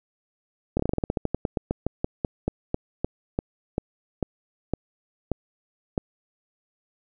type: slowing click train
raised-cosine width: 2 ms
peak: -10 dBFS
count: 27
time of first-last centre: 0.77-5.978 s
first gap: 25 ms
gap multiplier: 1.14
effects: none